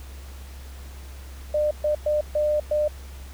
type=tone bursts at uneven times; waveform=sine; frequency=600 Hz; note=D5; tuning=37 cents sharp; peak=-19 dBFS; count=5; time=1.54-1.71 / 1.84-1.95 / 2.06-2.21 / 2.35-2.6 / 2.71-2.88 s; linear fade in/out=5 ms; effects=added 67 Hz sine -37 dBFS peak until 3.33 s + pink hiss -48 dBFS RMS until 3.33 s